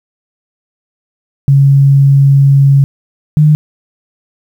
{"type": "tone pair in turn", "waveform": "sine", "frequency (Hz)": [138.59, 151.62], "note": ["C#3", "D#3"], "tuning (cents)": [0, -44], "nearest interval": "major second", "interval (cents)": 156, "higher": "second", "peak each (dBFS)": -3, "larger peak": "neither", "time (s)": [[1.48, 2.84], [3.37, 3.55]], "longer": "first", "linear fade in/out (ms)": 0, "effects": ["7-bit"]}